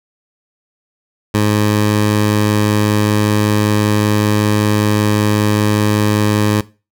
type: tone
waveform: 15% pulse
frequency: 105.2 Hz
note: G#2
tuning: 23 cents sharp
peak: -5 dBFS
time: 1.34-6.61 s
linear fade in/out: 5 ms
effects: noise-tail reverb RT60 0.3 s tail -19 dB re dry